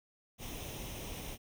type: noise with comb filter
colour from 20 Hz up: pink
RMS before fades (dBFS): -43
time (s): 0.38-1.38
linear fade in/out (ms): 50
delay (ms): 0.33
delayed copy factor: +0.6
effects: none